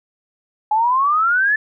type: exponential sweep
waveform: sine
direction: up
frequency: 838 to 1760 Hz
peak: -13 dBFS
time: 0.71-1.56 s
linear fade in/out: 5 ms
effects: none